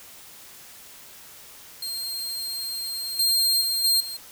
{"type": "tone with level steps", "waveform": "sawtooth", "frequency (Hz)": 4197, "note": "C8", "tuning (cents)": 5, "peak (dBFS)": [-26, -16, -20, -15, -29], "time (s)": [1.82, 4.17], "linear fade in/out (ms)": 5, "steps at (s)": [3.19, 3.61, 3.84, 4], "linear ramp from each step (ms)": 5, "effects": ["white hiss -46 dBFS RMS until 4.31 s"]}